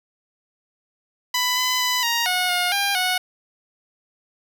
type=tone with pitch steps; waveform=10% pulse; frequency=996 / 1007 / 998 / 937 / 728 / 716 / 801 / 734 Hz; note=B5 / B5 / B5 / A#5 / F#5 / F5 / G5 / F#5; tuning=+14 / +33 / +18 / +9 / -28 / +43 / +37 / -14 cents; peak=-11 dBFS; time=1.34-3.18 s; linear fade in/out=5 ms; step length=230 ms; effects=none